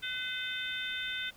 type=harmonic tone with a mistuned harmonic; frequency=512 Hz; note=C5; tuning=38 cents flat; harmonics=3 / 4 / 5 / 6 / 7; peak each=-38 / -42 / -43 / -43 / -38 dBFS; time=0.02-1.31 s; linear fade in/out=20 ms; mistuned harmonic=3; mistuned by=-28 cents; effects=pink hiss -58 dBFS RMS until 1.36 s